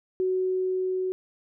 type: tone with level ramp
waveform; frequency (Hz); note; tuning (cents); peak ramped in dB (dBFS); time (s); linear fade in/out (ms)
sine; 372.1; F#4; +10; -22 to -25; 0.2-1.12; 0
effects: none